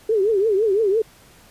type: tone with vibrato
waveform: sine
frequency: 415.3 Hz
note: G#4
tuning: in tune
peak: -15 dBFS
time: 0.09-1.02 s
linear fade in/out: 5 ms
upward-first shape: triangle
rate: 5.9 Hz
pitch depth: 200 cents each way
effects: pink hiss -50 dBFS RMS until 1.5 s + resampled to 32000 Hz